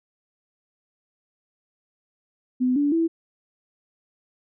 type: tone with pitch steps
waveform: sine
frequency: 252.7 / 288.6 / 329.6 Hz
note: B3 / D4 / E4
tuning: +40 / -30 / 0 cents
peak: -18 dBFS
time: 2.6-3.08 s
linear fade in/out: 20 ms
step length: 160 ms
effects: none